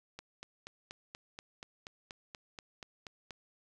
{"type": "click train", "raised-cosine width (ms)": 0.2, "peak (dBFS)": -27, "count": 14, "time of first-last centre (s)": [0.19, 3.308], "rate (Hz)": 4.17, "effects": []}